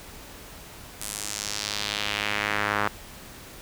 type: tone with band-pass filter sweep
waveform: sawtooth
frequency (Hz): 103.83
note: G#2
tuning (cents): 0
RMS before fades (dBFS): -29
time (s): 1.01-2.88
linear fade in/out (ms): 5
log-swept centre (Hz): 10000 to 1300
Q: 1.6
effects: pink hiss -44 dBFS RMS until 3.61 s